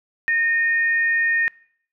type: tone pair together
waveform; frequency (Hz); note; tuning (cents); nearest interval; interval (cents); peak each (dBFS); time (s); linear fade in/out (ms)
sine; 1840 / 2456; A#6 / D#7; -23 / -23; perfect fourth; 500; -17 / -29; 0.28-1.48; 0
effects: noise-tail reverb RT60 0.6 s tail -23 dB re dry